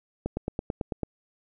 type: click train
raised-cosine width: 2 ms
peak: -15 dBFS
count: 8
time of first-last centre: 0.26-1.033 s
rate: 9.06 Hz
effects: none